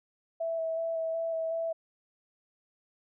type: tone with vibrato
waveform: sine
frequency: 655 Hz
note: E5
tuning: 11 cents flat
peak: -29 dBFS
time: 0.4-1.73 s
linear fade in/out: 10 ms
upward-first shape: square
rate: 2.7 Hz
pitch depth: 13 cents each way
effects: none